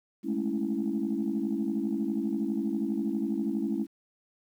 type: chord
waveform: sine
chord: A major seventh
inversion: third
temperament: equal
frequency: 207.7 / 220 / 277.2 / 329.6 Hz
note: G#3 / A3 / C#4 / E4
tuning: 0 / 0 / 0 / 0 cents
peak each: -32 dBFS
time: 0.23-3.87 s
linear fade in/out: 50 ms
effects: tanh soft clip ceiling -19 dBFS + 10-bit